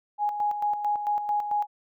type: tone with tremolo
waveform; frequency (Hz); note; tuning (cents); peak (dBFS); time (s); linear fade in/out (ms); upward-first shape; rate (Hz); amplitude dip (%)
sine; 830.6; G#5; 0; -22; 0.18-1.67; 50; square; 4.5; 55
effects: none